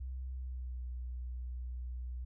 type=tone with pitch glide; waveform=sine; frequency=64.2 to 61.62 Hz; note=C2 to B1; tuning=-32 to -3 cents; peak=-38 dBFS; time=0-2.25 s; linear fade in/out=10 ms; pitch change=-71 cents; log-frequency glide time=0.34-0.84 s; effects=none